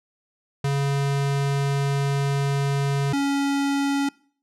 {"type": "tone pair in turn", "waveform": "square", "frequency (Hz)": [139.8, 279.6], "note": ["C#3", "C#4"], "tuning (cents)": [15, 15], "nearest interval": "octave", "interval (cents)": 1200, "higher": "second", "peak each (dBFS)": -21, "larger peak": "neither", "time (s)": [[0.64, 3.13], [3.13, 4.09]], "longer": "first", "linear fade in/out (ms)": 5, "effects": ["noise-tail reverb RT60 0.5 s tail -23 dB re dry", "low-pass 9000 Hz 12 dB/octave"]}